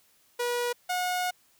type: tone pair in turn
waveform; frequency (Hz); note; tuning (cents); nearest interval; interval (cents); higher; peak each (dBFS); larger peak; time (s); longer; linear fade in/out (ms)
sawtooth; 483.7 / 724.7; B4 / F#5; -36 / -36; perfect fifth; 700; second; -23; neither; 0.39-0.73 / 0.89-1.31; second; 10
effects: white hiss -64 dBFS RMS until 1.59 s